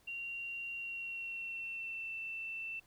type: tone with pitch glide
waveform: sine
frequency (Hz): 2760 to 2674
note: F7 to E7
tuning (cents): -21 to +24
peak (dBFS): -39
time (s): 0.07-2.8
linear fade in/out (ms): 10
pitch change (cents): -55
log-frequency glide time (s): 0.74-2.13
effects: pink hiss -68 dBFS RMS until 2.86 s